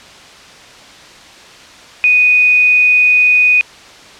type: tone with quantisation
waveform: sine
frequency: 2484 Hz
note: D#7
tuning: 3 cents flat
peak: -6 dBFS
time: 2.04-3.61 s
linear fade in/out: 0 ms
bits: 5
effects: white hiss -37 dBFS RMS until 4.19 s + low-pass 5000 Hz 12 dB/octave